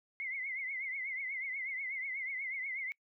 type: tone with vibrato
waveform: sine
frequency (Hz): 2109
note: C7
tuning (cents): +13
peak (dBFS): -36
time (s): 0.2-2.92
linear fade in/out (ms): 0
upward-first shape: triangle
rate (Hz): 8.2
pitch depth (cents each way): 110
effects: noise-tail reverb RT60 0.1 s tail -25 dB re dry